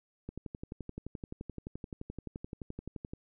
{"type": "click train", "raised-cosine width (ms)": 3, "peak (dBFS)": -27, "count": 34, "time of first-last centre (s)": [0.29, 3.135], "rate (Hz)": 11.6, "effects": []}